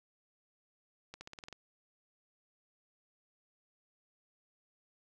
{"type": "accelerating click train", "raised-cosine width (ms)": 0.2, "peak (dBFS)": -29, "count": 8, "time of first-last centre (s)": [1.14, 1.527], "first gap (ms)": 70, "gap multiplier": 0.92, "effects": []}